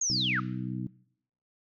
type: linear sweep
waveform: sine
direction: down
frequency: 6730 to 1174.7 Hz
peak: -26 dBFS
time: 0.01-0.4 s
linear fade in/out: 5 ms
type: harmonic tone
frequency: 63 Hz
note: B1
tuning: 35 cents sharp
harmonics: 2 / 3 / 4 / 5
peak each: -35 / -36 / -40 / -40 dBFS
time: 0.1-0.87 s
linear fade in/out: 0 ms
effects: noise-tail reverb RT60 0.7 s tail -21 dB re dry